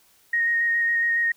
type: tone with vibrato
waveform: sine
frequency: 1864.7 Hz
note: A#6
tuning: in tune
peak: -19 dBFS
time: 0.33-1.32 s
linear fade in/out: 5 ms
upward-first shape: square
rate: 7.2 Hz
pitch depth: 10 cents each way
effects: white hiss -59 dBFS RMS until 1.36 s